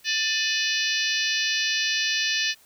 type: harmonic tone with a mistuned harmonic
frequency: 590 Hz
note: D5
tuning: 8 cents sharp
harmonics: 3 / 4 / 5 / 6 / 7 / 8 / 9 / 10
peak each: -28 / -29 / -30 / -31 / -31 / -32 / -33 / -33 dBFS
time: 0.04-2.55 s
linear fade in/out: 50 ms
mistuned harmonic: 4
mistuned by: +110 cents
effects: white hiss -56 dBFS RMS until 2.65 s